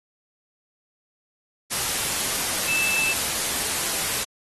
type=tone in noise; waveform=sine; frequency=2637 Hz; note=E7; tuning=in tune; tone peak=-22 dBFS; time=2.67-3.14 s; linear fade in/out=20 ms; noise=white; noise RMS=-25 dBFS; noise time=1.7-4.25 s; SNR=0 dB; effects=AAC 32 kbps